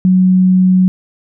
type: tone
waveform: sine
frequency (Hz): 185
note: F#3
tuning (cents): 0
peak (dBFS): -6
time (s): 0.05-0.88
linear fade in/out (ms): 0
effects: none